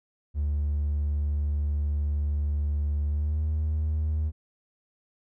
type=tone with pitch glide; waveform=triangle; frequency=73.42 to 77.2 Hz; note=D2 to D#2; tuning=0 to -13 cents; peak=-21 dBFS; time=0.34-4.32 s; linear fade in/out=50 ms; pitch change=+87 cents; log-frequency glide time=3.07-3.43 s; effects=tanh soft clip ceiling -19 dBFS